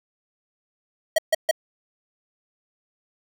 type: tone bursts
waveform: square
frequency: 638 Hz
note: D#5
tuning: 43 cents sharp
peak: -16 dBFS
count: 3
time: 1.16-1.512 s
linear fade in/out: 5 ms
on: 24 ms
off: 140 ms
effects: none